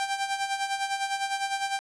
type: tone with tremolo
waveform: sawtooth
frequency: 787 Hz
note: G5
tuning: 7 cents sharp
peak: -21 dBFS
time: 0-1.79 s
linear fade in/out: 0 ms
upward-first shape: sine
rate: 9.9 Hz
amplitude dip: 65%
effects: resampled to 22050 Hz + 8-bit